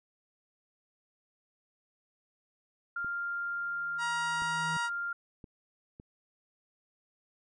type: tone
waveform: sine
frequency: 1396.9 Hz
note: F6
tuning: in tune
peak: -32 dBFS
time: 2.96-5.13 s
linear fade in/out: 5 ms
type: clicks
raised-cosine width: 3 ms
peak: -35 dBFS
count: 4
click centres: 3.046 / 4.421 / 5.442 / 5.999 s
type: tone with exponential growth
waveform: triangle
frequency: 161 Hz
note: E3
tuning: 41 cents flat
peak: -34 dBFS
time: 3.43-4.77 s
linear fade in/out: 2 ms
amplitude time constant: 290 ms
type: harmonic tone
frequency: 948 Hz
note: A#5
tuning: 29 cents sharp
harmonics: 1 / 2 / 3 / 4 / 5 / 6 / 7 / 8 / 9 / 10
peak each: -34 / -40 / -44 / -46 / -48 / -50 / -51 / -52 / -53 / -54 dBFS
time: 3.98-4.9 s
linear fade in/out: 50 ms
effects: none